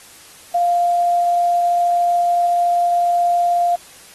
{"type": "tone with quantisation", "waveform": "sine", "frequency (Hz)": 698.5, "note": "F5", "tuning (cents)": 0, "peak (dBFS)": -13, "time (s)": [0.54, 3.76], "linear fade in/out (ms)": 10, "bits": 6, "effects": ["white hiss -43 dBFS RMS until 4.14 s", "AAC 32 kbps"]}